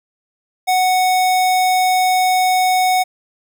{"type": "tone", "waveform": "square", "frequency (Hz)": 740, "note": "F#5", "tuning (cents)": 0, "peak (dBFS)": -13, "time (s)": [0.67, 3.04], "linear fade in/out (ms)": 20, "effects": []}